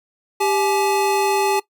square tone pair together, 394.4 / 850 Hz, G4 / G#5, +11 / +40 cents, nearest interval octave + minor second, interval 1329 cents, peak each -20 dBFS, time 0.4-1.6 s, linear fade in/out 10 ms, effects noise-tail reverb RT60 0.1 s tail -19 dB re dry

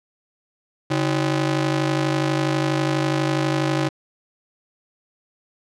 sawtooth ring-modulated tone, 230 Hz, A#3, 23 cents flat, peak -12 dBFS, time 0.9-3.89 s, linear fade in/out 10 ms, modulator 88.9 Hz, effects low-pass 6000 Hz 12 dB/octave

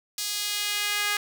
sawtooth tone with high-pass filter sweep, 412.8 Hz, G#4, 10 cents flat, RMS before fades -28 dBFS, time 0.18-1.17 s, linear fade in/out 2 ms, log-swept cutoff 4700 to 1700 Hz, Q 1.2, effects none

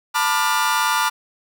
40% pulse chord, B half-diminished seventh, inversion third, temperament just, 889 / 987.8 / 1185.3 / 1422.4 Hz, A5 / B5 / D6 / F6, +18 / 0 / +16 / +31 cents, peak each -22 dBFS, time 0.14-1.1 s, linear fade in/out 20 ms, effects none

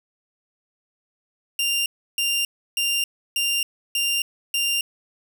sawtooth tone bursts, 2789 Hz, F7, 3 cents flat, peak -17 dBFS, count 6, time 1.59-4.81 s, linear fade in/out 2 ms, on 270 ms, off 320 ms, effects none

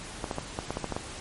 clicks, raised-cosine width 1 ms, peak -16 dBFS, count 9, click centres 0.242 / 0.312 / 0.384 / 0.589 / 0.706 / 0.771 / 0.843 / 0.923 / 0.965 s, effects pink hiss -41 dBFS RMS until 1.2 s + MP3 48 kbps

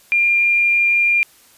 sine tone, 2398 Hz, D7, 36 cents sharp, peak -12 dBFS, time 0.12-1.23 s, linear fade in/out 0 ms, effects white hiss -50 dBFS RMS until 1.57 s + resampled to 32000 Hz

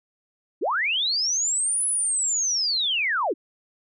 sine linear two-way sweep, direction up then down, 242.9 to 10270 to 242.9 Hz, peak -21 dBFS, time 0.61-3.34 s, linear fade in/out 20 ms, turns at 1.86 s, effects none

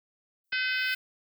violet noise with exponential growth, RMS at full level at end -44 dBFS, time 0.44-0.95 s, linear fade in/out 1 ms, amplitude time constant 110 ms
harmonic tone, 510 Hz, C5, 44 cents flat, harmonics 3 / 4 / 5 / 6 / 7 / 8 / 9 / 10, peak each -29 / -34 / -33 / -37 / -41 / -43 / -41 / -40 dBFS, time 0.52-0.95 s, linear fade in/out 10 ms
click, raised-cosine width 0.5 ms, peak -32 dBFS, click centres 0.528 s
effects none

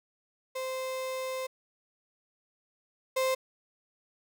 35% pulse tone pair in turn, 520 / 522.3 Hz, C5 / C5, -11 / -3 cents, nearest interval unison, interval 8 cents, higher second, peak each -31 / -24 dBFS, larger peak second, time 0.55-1.47 / 3.16-3.35 s, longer first, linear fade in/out 10 ms, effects none

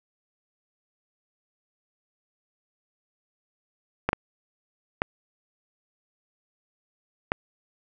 clicks, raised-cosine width 0.5 ms, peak -7 dBFS, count 4, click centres 4.09 / 4.131 / 5.019 / 7.319 s, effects none

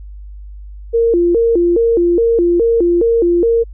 sine tone with vibrato, 400 Hz, G4, 35 cents sharp, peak -9 dBFS, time 0.93-3.64 s, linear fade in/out 20 ms, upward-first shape square, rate 2.4 Hz, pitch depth 250 cents each way, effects added 50 Hz sine -29 dBFS peak until 3.73 s

